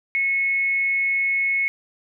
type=tone with amplitude modulation; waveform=sine; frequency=2190 Hz; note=C#7; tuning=22 cents flat; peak=-17 dBFS; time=0.15-1.68 s; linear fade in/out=0 ms; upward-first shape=sine; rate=277 Hz; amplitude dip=30%; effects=none